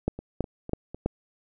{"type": "two click trains", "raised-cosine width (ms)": 2, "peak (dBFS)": [-11, -23], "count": [4, 4], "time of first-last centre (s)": [[0.08, 1.06], [0.19, 0.946]], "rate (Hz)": [3.06, 3.97], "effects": []}